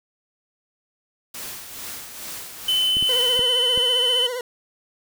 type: noise with tremolo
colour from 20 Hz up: white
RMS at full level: -33 dBFS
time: 1.34-3.39 s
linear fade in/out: 5 ms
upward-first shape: sine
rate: 2.3 Hz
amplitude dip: 50%
type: tone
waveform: triangle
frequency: 3033 Hz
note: F#7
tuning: 42 cents sharp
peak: -16 dBFS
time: 2.68-4.27 s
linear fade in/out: 5 ms
type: clicks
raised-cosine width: 3 ms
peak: -20 dBFS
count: 4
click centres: 2.969 / 3.026 / 3.393 / 3.776 s
type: tone with vibrato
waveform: 40% pulse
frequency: 493.9 Hz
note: B4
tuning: in tune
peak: -25 dBFS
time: 3.09-4.41 s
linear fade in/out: 2 ms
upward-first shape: triangle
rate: 15 Hz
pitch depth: 83 cents each way
effects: none